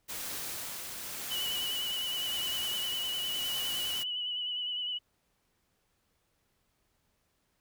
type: noise with tremolo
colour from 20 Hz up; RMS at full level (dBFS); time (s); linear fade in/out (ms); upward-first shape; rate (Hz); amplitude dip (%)
white; -38; 0.08-4.04; 20; sine; 0.91; 30
type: tone with vibrato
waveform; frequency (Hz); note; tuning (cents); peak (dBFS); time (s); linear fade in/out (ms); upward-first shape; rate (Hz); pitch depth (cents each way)
sine; 2960; F#7; 0; -32; 1.3-4.99; 20; sine; 9.8; 39
effects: pink hiss -75 dBFS RMS until 7.6 s